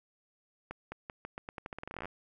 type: accelerating click train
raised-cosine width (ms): 0.5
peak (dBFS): -25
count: 21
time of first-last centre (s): 0.71-2.056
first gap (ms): 210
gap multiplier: 0.85
effects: none